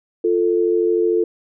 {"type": "tone pair together", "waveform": "sine", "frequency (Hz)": [349.2, 442.4], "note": ["F4", "A4"], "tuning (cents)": [0, 9], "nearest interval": "major third", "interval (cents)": 409, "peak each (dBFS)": -17, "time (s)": [0.24, 1.24], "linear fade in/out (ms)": 5, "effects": []}